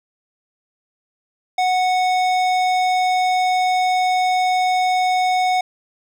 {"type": "tone with hard clipping", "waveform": "triangle", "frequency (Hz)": 737, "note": "F#5", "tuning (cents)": -7, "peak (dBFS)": -17, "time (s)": [1.58, 5.61], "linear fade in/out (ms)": 5, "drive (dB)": 18, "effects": []}